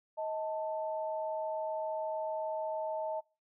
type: tone pair together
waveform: sine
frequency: 631 / 884.2 Hz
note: D#5 / A5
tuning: +24 / +8 cents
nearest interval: tritone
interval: 584 cents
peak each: -35 / -38 dBFS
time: 0.17-3.21 s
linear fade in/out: 20 ms
effects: noise-tail reverb RT60 0.3 s tail -23 dB re dry